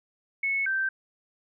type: tone pair in turn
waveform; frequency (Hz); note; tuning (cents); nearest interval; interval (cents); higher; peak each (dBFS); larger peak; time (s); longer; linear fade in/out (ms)
sine; 2200 / 1559.9; C#7 / G6; -14 / -9; tritone; 595; first; -24; neither; 0.43-0.66 / 0.66-0.89; neither; 5
effects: none